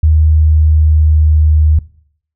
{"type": "tone with pitch glide", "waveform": "sine", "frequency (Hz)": [77.78, 76.93], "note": ["D#2", "D#2"], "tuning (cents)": [0, -19], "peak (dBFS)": -5, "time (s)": [0.03, 1.79], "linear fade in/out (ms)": 5, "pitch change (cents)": -19, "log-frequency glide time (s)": [0.21, 1.6], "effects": ["noise-tail reverb RT60 0.6 s tail -20 dB re dry"]}